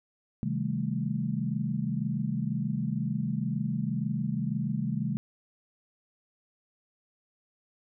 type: chord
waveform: sine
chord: A half-diminished seventh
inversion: first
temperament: just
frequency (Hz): 132 / 158.4 / 198 / 220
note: C3 / Eb3 / G3 / A3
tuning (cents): +16 / +31 / +18 / 0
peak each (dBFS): -33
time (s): 0.43-5.17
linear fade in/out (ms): 0
effects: none

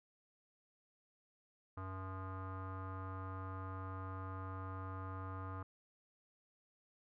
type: tone with low-pass filter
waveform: square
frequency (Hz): 94.7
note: F#2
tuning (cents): +41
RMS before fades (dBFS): -45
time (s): 1.77-5.63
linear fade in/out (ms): 5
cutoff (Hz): 1200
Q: 6.4
effects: none

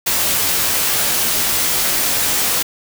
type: noise with comb filter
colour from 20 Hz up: white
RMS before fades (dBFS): -17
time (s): 0.06-2.63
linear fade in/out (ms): 10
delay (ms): 15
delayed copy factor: -0.5
effects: none

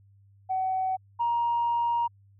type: tone pair in turn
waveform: sine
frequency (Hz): 754 / 942.2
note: F#5 / A#5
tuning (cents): +32 / +18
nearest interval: major third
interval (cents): 386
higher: second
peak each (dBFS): -24 / -22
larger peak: second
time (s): 0.49-0.97 / 1.19-2.08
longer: second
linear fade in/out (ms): 20
effects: tanh soft clip ceiling -19 dBFS + added 99 Hz sine -55 dBFS peak until 2.39 s

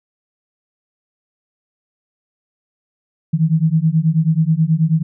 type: beating tone pair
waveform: sine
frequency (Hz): 155.56 / 164.86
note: D#3 / E3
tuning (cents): 0 / 0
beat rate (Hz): 9.3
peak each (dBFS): -15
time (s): 3.33-5.03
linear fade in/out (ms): 10
effects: none

